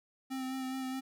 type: tone with vibrato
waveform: square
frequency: 261.6 Hz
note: C4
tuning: in tune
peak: -36 dBFS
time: 0.3-1.01 s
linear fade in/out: 20 ms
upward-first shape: sine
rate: 4.8 Hz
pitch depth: 20 cents each way
effects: none